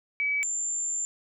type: tone pair in turn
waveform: sine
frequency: 2284 / 7251 Hz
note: D7 / A#8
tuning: -49 / -49 cents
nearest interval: octave + minor sixth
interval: 2000 cents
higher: second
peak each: -24 / -27 dBFS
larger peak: first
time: 0.2-0.43 / 0.43-1.05 s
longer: second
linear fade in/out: 0 ms
effects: none